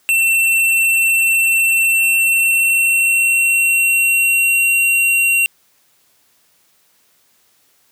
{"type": "tone with pitch glide", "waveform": "square", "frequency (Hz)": [2696, 2746], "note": ["E7", "F7"], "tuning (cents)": [38, -30], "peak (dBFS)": -12, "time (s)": [0.09, 5.46], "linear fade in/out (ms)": 0, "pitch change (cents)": 32, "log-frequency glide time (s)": [1.86, 4.76], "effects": ["white hiss -57 dBFS RMS until 7.91 s", "high-pass 80 Hz 12 dB/octave"]}